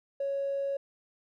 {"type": "tone with tanh clipping", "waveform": "triangle", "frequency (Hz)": 554.4, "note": "C#5", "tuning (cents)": 0, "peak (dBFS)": -28, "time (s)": [0.2, 0.77], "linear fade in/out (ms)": 5, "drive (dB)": 1, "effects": []}